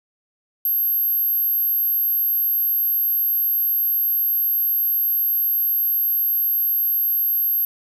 sine tone, 12544 Hz, G9, in tune, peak -17 dBFS, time 0.65-7.65 s, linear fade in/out 2 ms, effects none

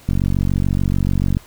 click train, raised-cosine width 5 ms, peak -6 dBFS, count 61, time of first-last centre 0.09-1.369 s, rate 46.9 Hz, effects pink hiss -46 dBFS RMS until 1.46 s

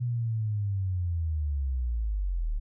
sine linear sweep, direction down, 123.47 to 35.39 Hz, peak -26 dBFS, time 0-2.6 s, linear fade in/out 20 ms, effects none

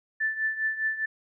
sine tone with tremolo, 1760 Hz, A6, in tune, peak -22 dBFS, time 0.2-1.06 s, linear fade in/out 10 ms, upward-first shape triangle, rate 4.9 Hz, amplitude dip 80%, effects none

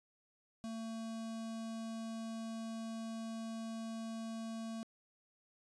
square tone with notch filter, 225 Hz, A3, 39 cents sharp, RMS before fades -43 dBFS, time 0.64-4.83 s, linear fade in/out 0 ms, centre 1900 Hz, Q 1.5, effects resampled to 22050 Hz

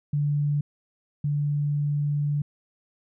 sine tone pair in turn, 145.9 / 145.9 Hz, D3 / D3, -11 / -11 cents, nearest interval unison, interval 0 cents, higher neither, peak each -21 / -22 dBFS, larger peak first, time 0.13-0.61 / 1.24-2.42 s, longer second, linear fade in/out 5 ms, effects none

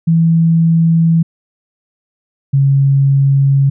sine tone pair in turn, 164.81 / 137.91 Hz, E3 / C#3, 0 / -9 cents, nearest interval minor third, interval 309 cents, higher first, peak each -7 dBFS, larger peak neither, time 0.07-1.23 / 2.53-3.7 s, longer second, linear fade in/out 10 ms, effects none

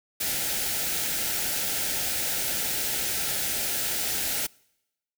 white band-stop noise, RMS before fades -28 dBFS, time 0.2-4.47 s, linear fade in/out 10 ms, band 910 to 1300 Hz, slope 96 dB/octave, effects noise-tail reverb RT60 0.9 s tail -26 dB re dry

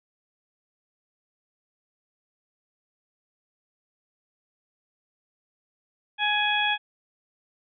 harmonic tone, 836 Hz, G#5, 11 cents sharp, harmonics 1 / 2 / 3 / 4, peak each -27 / -27 / -27 / -27 dBFS, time 6.18-6.78 s, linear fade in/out 50 ms, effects none

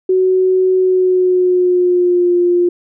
sine tone with pitch glide, 372.7 to 352 Hz, F#4 to F4, +13 to +14 cents, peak -9 dBFS, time 0.09-2.69 s, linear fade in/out 5 ms, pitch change -99 cents, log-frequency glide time 0.77-2.35 s, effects none

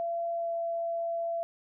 sine tone with pitch glide, 679 to 673.9 Hz, F5 to E5, -49 to +38 cents, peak -29 dBFS, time 0-1.43 s, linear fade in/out 0 ms, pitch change -13 cents, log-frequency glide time 0.33-0.52 s, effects none

